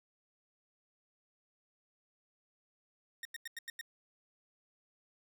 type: tone bursts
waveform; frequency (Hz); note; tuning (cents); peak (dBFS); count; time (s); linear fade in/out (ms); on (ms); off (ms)
sawtooth; 1848; A#6; -16; -37; 6; 3.23-3.812; 2; 22; 90
effects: none